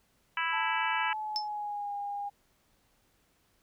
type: harmonic tone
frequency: 329.6 Hz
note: E4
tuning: in tune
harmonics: 3 / 4 / 5 / 6 / 7 / 8 / 9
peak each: -34 / -36 / -34 / -39 / -37 / -38 / -40 dBFS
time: 0.37-1.13 s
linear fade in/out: 2 ms
type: tone with pitch glide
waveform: sine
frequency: 880 to 811.6 Hz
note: A5 to G#5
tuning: 0 to -40 cents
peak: -33 dBFS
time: 0.52-2.3 s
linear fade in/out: 20 ms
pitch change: -140 cents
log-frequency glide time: 0.9-1.94 s
type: tone with exponential decay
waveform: sine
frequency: 5274 Hz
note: E8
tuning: in tune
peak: -25 dBFS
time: 1.36-1.48 s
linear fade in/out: 0 ms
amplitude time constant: 26 ms
effects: pink hiss -70 dBFS RMS until 3.62 s